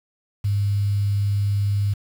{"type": "tone with quantisation", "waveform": "sine", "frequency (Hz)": 101.1, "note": "G#2", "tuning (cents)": -46, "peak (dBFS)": -18, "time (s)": [0.44, 1.94], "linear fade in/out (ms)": 10, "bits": 7, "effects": []}